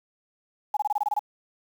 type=tone bursts; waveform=sine; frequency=835 Hz; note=G#5; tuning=9 cents sharp; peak=-21 dBFS; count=9; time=0.74-1.193 s; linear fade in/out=5 ms; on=29 ms; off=24 ms; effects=8-bit